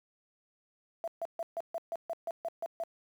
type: tone bursts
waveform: sine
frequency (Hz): 669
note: E5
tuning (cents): +25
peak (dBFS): -32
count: 11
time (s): 1.04-2.836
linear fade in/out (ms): 0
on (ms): 36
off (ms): 140
effects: high-pass 300 Hz 12 dB/octave + 10-bit